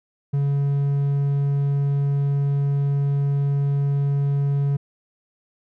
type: tone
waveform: triangle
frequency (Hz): 140.9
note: C#3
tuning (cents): +29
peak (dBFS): -16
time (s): 0.33-4.77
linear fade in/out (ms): 10
effects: none